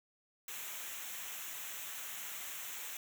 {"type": "noise with comb filter", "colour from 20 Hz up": "white", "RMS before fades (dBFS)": -44, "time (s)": [0.48, 2.97], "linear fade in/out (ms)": 2, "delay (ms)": 0.21, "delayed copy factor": -0.7, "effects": []}